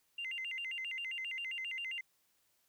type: tone with vibrato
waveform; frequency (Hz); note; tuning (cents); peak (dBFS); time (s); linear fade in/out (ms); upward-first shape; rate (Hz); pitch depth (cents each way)
sine; 2400; D7; +37; -37; 0.18-2.01; 5; square; 7.5; 260
effects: tanh soft clip ceiling -33 dBFS + white hiss -75 dBFS RMS until 2.68 s